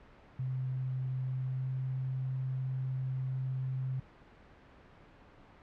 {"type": "tone with pitch glide", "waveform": "sine", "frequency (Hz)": [129.5, 130.55], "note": ["C3", "C3"], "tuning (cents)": [-17, -3], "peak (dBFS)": -32, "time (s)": [0.39, 4], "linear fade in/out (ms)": 5, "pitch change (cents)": 14, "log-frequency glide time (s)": [1.38, 1.79], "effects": ["pink hiss -57 dBFS RMS until 5.62 s", "low-pass 2000 Hz 12 dB/octave"]}